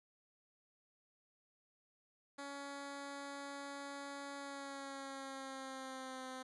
10% pulse tone with pitch glide, 280.8 to 259 Hz, C#4 to C4, +22 to -17 cents, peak -37 dBFS, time 2.38-6.43 s, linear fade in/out 10 ms, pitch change -139 cents, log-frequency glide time 4.37-6.27 s, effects resampled to 24000 Hz

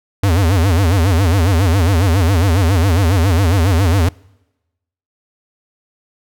square tone with vibrato, 90.2 Hz, F#2, 44 cents flat, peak -11 dBFS, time 0.23-4.09 s, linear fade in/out 5 ms, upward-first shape sine, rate 7.3 Hz, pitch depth 210 cents each way, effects noise-tail reverb RT60 1.0 s tail -26 dB re dry

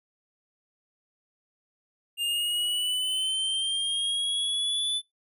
square linear sweep, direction up, 2801 to 3500 Hz, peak -26 dBFS, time 2.17-5.02 s, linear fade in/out 50 ms, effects noise-tail reverb RT60 0.2 s tail -25 dB re dry + resampled to 32000 Hz

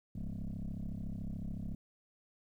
sine tone with frequency modulation, 103.83 Hz, G#2, in tune, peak -35 dBFS, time 0.15-1.75 s, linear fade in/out 5 ms, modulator 33.8 Hz, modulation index 3.7, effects tanh soft clip ceiling -36 dBFS + 12-bit

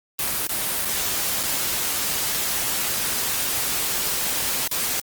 white noise with dropouts, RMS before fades -24 dBFS, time 0.19-5 s, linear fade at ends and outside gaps 1 ms, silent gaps 0.47-0.493 / 0.85-0.854 / 1.431-1.435 / 4.677-4.713 s, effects Opus 24 kbps

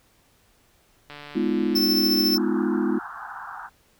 click train, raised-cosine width 0.3 ms, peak -24 dBFS, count 183, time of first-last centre 1.1-2.347 s, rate 146 Hz
sine chord, F half-diminished seventh, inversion first, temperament just, 209.5 / 251.4 / 314.3 / 349.2 Hz, Ab3 / Cb4 / Eb4 / F4, +15 / +31 / +18 / 0 cents, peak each -26 dBFS, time 1.35-2.99 s, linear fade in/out 10 ms
square tone with tremolo, 5310 Hz, E8, 12 cents sharp, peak -19 dBFS, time 1.75-2.38 s, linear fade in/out 10 ms, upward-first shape triangle, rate 14 Hz, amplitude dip 40%
white band-pass noise, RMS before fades -37 dBFS, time 2.33-3.7 s, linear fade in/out 50 ms, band 740 to 1600 Hz, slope 96 dB/octave
effects pink hiss -61 dBFS RMS until 3.99 s

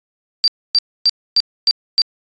sine tone bursts, 4686 Hz, D8, 5 cents flat, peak -9 dBFS, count 6, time 0.44-2.018 s, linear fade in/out 0 ms, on 38 ms, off 270 ms, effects resampled to 16000 Hz

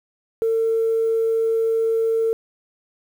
sine tone, 451.3 Hz, A4, 44 cents sharp, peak -16 dBFS, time 0.42-2.33 s, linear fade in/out 0 ms, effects tanh soft clip ceiling -12 dBFS + 8-bit

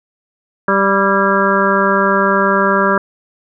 harmonic tone with a mistuned harmonic, 196 Hz, G3, in tune, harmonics 1 / 2 / 3 / 5 / 6 / 7 / 8, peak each -18 / -18 / -18 / -18 / -18 / -18 / -18 dBFS, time 0.68-2.98 s, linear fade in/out 2 ms, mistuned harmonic 8, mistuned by +64 cents, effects none

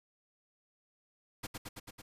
pink noise with echo, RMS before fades -40 dBFS, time 1.43-1.47 s, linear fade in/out 10 ms, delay 110 ms, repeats 5, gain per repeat -2 dB, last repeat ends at 2.02 s, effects resampled to 32000 Hz

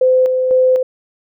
sine tone with tremolo, 513 Hz, C5, 34 cents flat, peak -8 dBFS, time 0.01-0.83 s, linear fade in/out 5 ms, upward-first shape square, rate 2 Hz, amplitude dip 40%, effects none

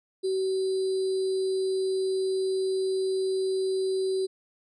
sine tone with sample-and-hold, 380.1 Hz, F#4, 47 cents sharp, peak -24 dBFS, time 0.23-4.27 s, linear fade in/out 20 ms, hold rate 4410 Hz, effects resampled to 22050 Hz

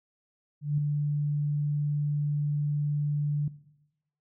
sine tone with ADSR envelope, 146.83 Hz, D3, in tune, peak -21 dBFS, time 0.61-3.48 s, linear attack 170 ms, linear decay 3 ms, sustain -4 dB, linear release 3 ms, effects noise-tail reverb RT60 0.9 s tail -18 dB re dry

